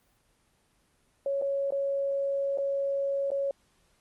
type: tone with dropouts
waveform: sine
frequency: 554.4 Hz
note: C#5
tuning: in tune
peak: -26 dBFS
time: 1.26-3.51 s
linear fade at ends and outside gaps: 2 ms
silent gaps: 1.415-1.421 / 1.706-1.722 / 2.575-2.584 / 3.305-3.316 s
effects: pink hiss -68 dBFS RMS until 4 s + Opus 24 kbps